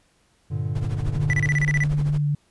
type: chord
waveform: triangle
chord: G minor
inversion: none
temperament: equal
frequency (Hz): 98 / 116.54 / 146.83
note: G2 / Bb2 / D3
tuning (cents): 0 / 0 / 0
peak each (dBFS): -26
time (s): 0.5-1.5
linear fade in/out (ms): 20
type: noise with tremolo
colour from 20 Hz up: brown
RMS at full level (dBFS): -28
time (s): 0.75-2.18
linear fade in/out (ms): 5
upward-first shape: triangle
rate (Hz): 13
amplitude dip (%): 90
type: tone with vibrato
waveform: sine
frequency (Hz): 146.83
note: D3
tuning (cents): 0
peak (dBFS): -19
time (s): 1.15-2.35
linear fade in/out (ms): 5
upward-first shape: triangle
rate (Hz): 4.2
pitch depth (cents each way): 16
type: tone bursts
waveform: triangle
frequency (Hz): 1975.5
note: B6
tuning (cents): 0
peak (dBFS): -19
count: 9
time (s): 1.3-1.837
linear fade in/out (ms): 0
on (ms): 33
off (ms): 30
effects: pink hiss -63 dBFS RMS until 2.5 s + resampled to 24000 Hz